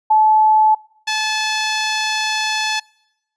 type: tone pair in turn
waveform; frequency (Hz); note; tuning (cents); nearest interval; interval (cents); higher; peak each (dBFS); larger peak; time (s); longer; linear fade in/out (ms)
sine / 10% pulse; 865 / 865; A5 / A5; -30 / -30; unison; 0; neither; -9; neither; 0.1-0.75 / 1.07-2.8; second; 10
effects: noise-tail reverb RT60 0.9 s tail -26 dB re dry + resampled to 22050 Hz